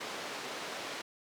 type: band-pass noise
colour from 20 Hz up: pink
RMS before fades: -41 dBFS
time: 0-1.02 s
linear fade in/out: 10 ms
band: 370 to 5500 Hz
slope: 12 dB/octave
effects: none